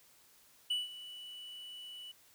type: tone with ADSR envelope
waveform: triangle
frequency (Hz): 2960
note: F#7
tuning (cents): 0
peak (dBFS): -28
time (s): 0.7-2.12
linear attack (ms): 8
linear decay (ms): 170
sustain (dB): -16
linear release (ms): 10
effects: white hiss -64 dBFS RMS until 2.34 s